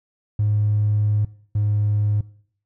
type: tone pair in turn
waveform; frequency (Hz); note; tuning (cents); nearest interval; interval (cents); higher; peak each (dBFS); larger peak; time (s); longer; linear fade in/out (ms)
triangle; 104.9 / 104.24; G#2 / G#2; +18 / +7; unison; 11; first; -13 / -14; first; 0.39-1.25 / 1.55-2.21; first; 5
effects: noise-tail reverb RT60 0.6 s tail -24 dB re dry + tanh soft clip ceiling -13 dBFS